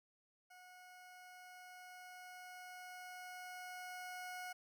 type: tone with level ramp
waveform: 20% pulse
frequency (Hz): 729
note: F#5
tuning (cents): -26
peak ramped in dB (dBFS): -53 to -40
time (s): 0.5-4.53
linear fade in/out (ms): 10
effects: none